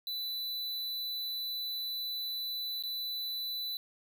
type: tone with dropouts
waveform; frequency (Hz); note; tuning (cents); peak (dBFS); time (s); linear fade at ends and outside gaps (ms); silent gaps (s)
square; 3986; B7; +15; -35; 0.07-3.77; 1; 2.825-2.836
effects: none